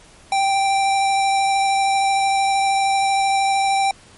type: tone with vibrato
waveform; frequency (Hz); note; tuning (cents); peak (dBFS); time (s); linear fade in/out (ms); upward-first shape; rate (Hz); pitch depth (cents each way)
square; 784; G5; 0; -16; 0.32-3.91; 2; triangle; 13; 12
effects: pink hiss -47 dBFS RMS until 4.17 s + MP3 48 kbps